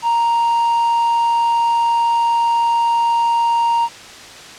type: tone with quantisation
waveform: triangle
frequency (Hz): 932.3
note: A#5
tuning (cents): 0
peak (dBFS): -11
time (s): 0.02-3.89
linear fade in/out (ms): 50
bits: 6
effects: white hiss -36 dBFS RMS until 4.58 s + low-pass 6000 Hz 12 dB/octave